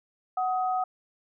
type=tone pair together; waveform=sine; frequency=743.6 / 1259 Hz; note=F#5 / D#6; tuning=+8 / +20 cents; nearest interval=major sixth; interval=912 cents; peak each=-25 / -32 dBFS; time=0.37-0.84 s; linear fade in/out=5 ms; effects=none